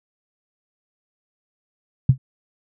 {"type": "tone with exponential decay", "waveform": "sine", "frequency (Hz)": 130.81, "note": "C3", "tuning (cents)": 0, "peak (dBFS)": -5, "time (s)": [2.09, 2.18], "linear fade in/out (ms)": 5, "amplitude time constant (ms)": 18, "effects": []}